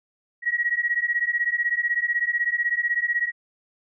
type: beating tone pair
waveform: sine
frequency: 1900 / 1916 Hz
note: A#6 / A#6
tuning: +33 / +47 cents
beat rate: 16 Hz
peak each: -24 dBFS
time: 0.42-3.32 s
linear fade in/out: 50 ms
effects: none